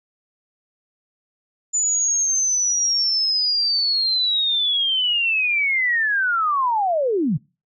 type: linear sweep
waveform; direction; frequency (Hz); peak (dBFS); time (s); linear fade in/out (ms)
sine; down; 7040 to 121.3; -17; 1.73-7.38; 20
effects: noise-tail reverb RT60 0.3 s tail -23 dB re dry